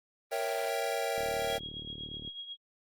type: chord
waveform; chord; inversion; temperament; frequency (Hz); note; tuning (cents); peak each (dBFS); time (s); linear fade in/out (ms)
square; A# diminished seventh; none; equal; 466.2 / 554.4 / 659.3 / 784; A#4 / C#5 / E5 / G5; 0 / 0 / 0 / 0; -37; 0.31-1.59; 20
type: click train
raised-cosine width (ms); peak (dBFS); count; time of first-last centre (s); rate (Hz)
3; -33; 42; 1.18-2.276; 37.4
type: tone with tremolo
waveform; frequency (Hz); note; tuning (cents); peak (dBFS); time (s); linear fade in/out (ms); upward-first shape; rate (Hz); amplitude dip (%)
sine; 3291; G#7; -16; -37; 1.38-2.57; 50; triangle; 8.1; 70
effects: Opus 24 kbps